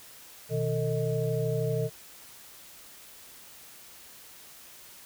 sine tone cluster, 123.6 / 156.4 / 447.4 / 627 Hz, B2 / D#3 / A4 / D#5, +2 / +9 / +29 / +13 cents, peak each -30 / -32 / -30 / -35 dBFS, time 0.49-1.9 s, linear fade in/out 50 ms, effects white hiss -50 dBFS RMS until 5.05 s

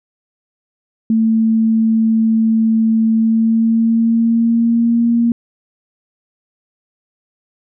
sine tone with pitch glide, 223.2 to 234.2 Hz, A3 to A#3, +25 to +8 cents, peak -10 dBFS, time 1.1-5.32 s, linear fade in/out 2 ms, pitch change +83 cents, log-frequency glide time 3.12-5.08 s, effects none

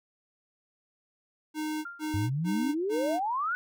square tone bursts, 307.9 Hz, D#4, 18 cents flat, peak -31 dBFS, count 4, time 1.54-3.2 s, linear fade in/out 50 ms, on 310 ms, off 140 ms
sine tone with exponential decay, 1394 Hz, F6, 4 cents flat, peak -34 dBFS, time 1.85-2.24 s, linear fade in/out 5 ms, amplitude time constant 83 ms
sine exponential sweep, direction up, 94 to 1509 Hz, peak -27 dBFS, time 2.14-3.55 s, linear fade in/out 0 ms
effects none

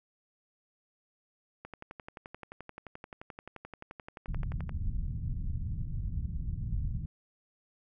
click train, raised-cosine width 0.5 ms, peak -28 dBFS, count 36, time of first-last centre 1.65-4.693 s, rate 11.5 Hz
pink low-pass noise, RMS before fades -34 dBFS, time 4.28-7.06 s, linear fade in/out 5 ms, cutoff 150 Hz, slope 24 dB/octave
effects none

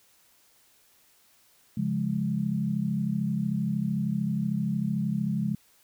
sine chord, Db major, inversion none, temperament equal, 138.59 / 174.61 / 207.7 Hz, Db3 / F3 / Ab3, 0 / 0 / 0 cents, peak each -31 / -30 / -28 dBFS, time 1.77-5.55 s, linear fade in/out 5 ms, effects white hiss -62 dBFS RMS until 5.83 s

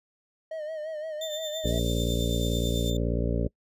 triangle tone with vibrato, 622.3 Hz, D#5, in tune, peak -30 dBFS, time 0.51-1.79 s, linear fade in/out 5 ms, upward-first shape sine, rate 5.8 Hz, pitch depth 62 cents each way
35% pulse tone with tremolo, 3570 Hz, A7, 24 cents sharp, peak -30 dBFS, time 1.21-2.97 s, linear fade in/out 5 ms, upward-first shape triangle, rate 9.1 Hz, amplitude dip 65%
harmonic tone, 58.1 Hz, A#1, 5 cents flat, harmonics 1 / 2 / 3 / 4 / 5 / 7 / 8 / 9 / 10, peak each -28 / -31 / -33 / -34 / -35 / -36 / -37 / -38 / -38 dBFS, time 1.64-3.48 s, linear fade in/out 10 ms
pink high-pass noise, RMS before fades -46 dBFS, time 1.66-2.91 s, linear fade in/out 20 ms, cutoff 4000 Hz, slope 24 dB/octave
effects noise-tail reverb RT60 0.1 s tail -25 dB re dry + resampled to 32000 Hz

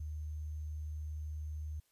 sine tone with sample-and-hold, 76.3 Hz, D#2, 33 cents flat, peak -38 dBFS, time 0-1.8 s, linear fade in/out 5 ms, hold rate 6300 Hz, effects white hiss -75 dBFS RMS until 1.91 s + resampled to 32000 Hz

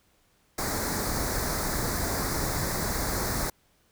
pink band-stop noise, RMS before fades -29 dBFS, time 0.58-3.5 s, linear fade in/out 5 ms, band 2100 to 4100 Hz, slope 48 dB/octave, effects pink hiss -66 dBFS RMS until 3.91 s

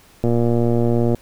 click train, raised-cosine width 2 ms, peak -6 dBFS, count 108, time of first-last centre 0.24-1.147 s, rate 118 Hz, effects pink hiss -50 dBFS RMS until 1.21 s

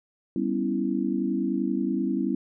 sine chord, C# half-diminished seventh, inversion second, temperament equal, 196 / 246.9 / 277.2 / 329.6 Hz, G3 / B3 / C#4 / E4, 0 / 0 / 0 / 0 cents, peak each -29 dBFS, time 0.36-2.35 s, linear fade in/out 2 ms, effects none

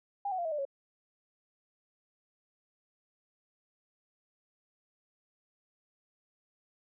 sine tone with pitch steps, 804 / 745.8 / 691.9 / 641.8 / 595.4 / 552.3 Hz, G5 / F#5 / F5 / E5 / D5 / C#5, +44 / +14 / -16 / -46 / +24 / -6 cents, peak -31 dBFS, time 0.25-0.652 s, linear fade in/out 5 ms, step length 67 ms, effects none

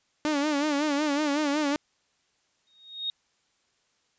sawtooth tone with vibrato, 293.7 Hz, D4, in tune, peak -20 dBFS, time 0.25-1.76 s, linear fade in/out 0 ms, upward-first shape sine, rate 5.4 Hz, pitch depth 87 cents each way
sine tone with exponential growth, 3729 Hz, A#7, in tune, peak -25 dBFS, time 2.67-3.1 s, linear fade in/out 1 ms, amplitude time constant 92 ms
effects white hiss -70 dBFS RMS until 4.18 s + resampled to 16000 Hz

